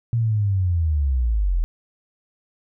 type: linear sweep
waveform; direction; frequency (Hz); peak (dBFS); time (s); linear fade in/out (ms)
sine; down; 118.8 to 38.66; -17; 0.13-1.64; 0
effects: none